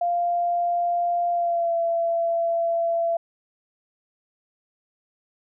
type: tone with pitch glide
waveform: sine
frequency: 696 to 673.8 Hz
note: F5 to E5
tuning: -6 to +38 cents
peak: -20 dBFS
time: 0.01-3.17 s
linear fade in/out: 5 ms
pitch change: -56 cents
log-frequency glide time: 1.31-1.76 s
effects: none

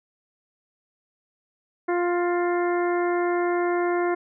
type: harmonic tone with a mistuned harmonic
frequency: 350.5 Hz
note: F4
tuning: 6 cents sharp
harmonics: 1 / 2 / 3 / 4 / 5 / 6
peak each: -22 / -28 / -32 / -34 / -36 / -38 dBFS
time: 1.88-4.15 s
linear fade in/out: 10 ms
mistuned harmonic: 5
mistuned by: +15 cents
effects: none

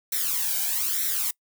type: noise with flanger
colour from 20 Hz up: blue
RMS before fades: -26 dBFS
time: 0.12-1.31 s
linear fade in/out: 5 ms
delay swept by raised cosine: 0.52 to 1.31 ms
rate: 1.1 Hz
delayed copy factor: +0.9
effects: noise-tail reverb RT60 0.1 s tail -24 dB re dry

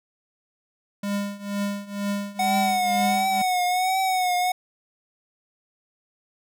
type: tone with tremolo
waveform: square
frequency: 202 Hz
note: G#3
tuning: 48 cents flat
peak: -23 dBFS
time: 1.03-3.42 s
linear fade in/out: 5 ms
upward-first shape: triangle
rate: 2.1 Hz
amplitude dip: 90%
type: tone with vibrato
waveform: square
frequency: 740 Hz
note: F#5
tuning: in tune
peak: -21 dBFS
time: 2.39-4.52 s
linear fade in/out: 5 ms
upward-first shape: triangle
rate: 1.4 Hz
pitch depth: 62 cents each way
effects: none

